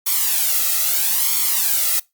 blue noise with flanger, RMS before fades -18 dBFS, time 0.06-2 s, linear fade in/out 10 ms, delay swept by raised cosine 0.9 to 1.56 ms, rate 0.77 Hz, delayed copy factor +0.7, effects noise-tail reverb RT60 0.2 s tail -22 dB re dry + Opus 48 kbps

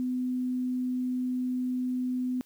sine tone, 252.2 Hz, B3, 36 cents sharp, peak -27 dBFS, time 0-2.41 s, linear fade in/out 0 ms, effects white hiss -63 dBFS RMS until 2.45 s

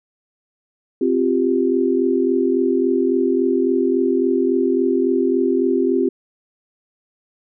sine chord, C suspended fourth, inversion none, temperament just, 261.6 / 348.8 / 392.4 Hz, C4 / F4 / G4, 0 / -2 / +2 cents, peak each -19 dBFS, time 1.01-6.09 s, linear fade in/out 5 ms, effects none

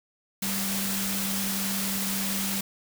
sine tone in noise, 195.6 Hz, G3, 4 cents flat, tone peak -31 dBFS, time 0.42-2.61 s, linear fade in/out 5 ms, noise white, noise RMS -30 dBFS, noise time 0.42-2.61 s, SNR -4 dB, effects none

